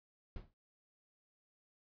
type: noise with exponential decay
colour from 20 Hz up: brown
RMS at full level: -42 dBFS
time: 0.36-0.54 s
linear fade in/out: 2 ms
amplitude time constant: 37 ms
effects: resampled to 11025 Hz